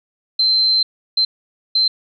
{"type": "tone bursts at uneven times", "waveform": "sine", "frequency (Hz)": 4105, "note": "C8", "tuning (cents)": -34, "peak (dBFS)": -12, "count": 3, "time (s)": [[0.39, 0.83], [1.17, 1.25], [1.75, 1.88]], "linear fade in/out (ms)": 5, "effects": []}